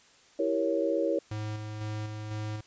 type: chord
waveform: sine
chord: E diminished seventh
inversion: none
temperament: equal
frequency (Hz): 329.6 / 392 / 466.2 / 554.4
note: E4 / G4 / Bb4 / Db5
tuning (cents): 0 / 0 / 0 / 0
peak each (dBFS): -30 / -34 / -31 / -29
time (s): 0.39-1.19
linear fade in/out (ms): 5
type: tone with tremolo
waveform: square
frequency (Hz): 107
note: A2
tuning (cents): -48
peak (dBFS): -33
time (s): 1.31-2.61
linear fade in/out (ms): 5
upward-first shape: square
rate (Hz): 2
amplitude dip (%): 35
effects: white hiss -59 dBFS RMS until 2.66 s + resampled to 16000 Hz